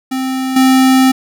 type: tone with level steps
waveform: square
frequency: 261.6 Hz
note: C4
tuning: in tune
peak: -16 / -7 dBFS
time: 0.11-1.12 s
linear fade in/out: 10 ms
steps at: 0.56 s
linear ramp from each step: 5 ms
effects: none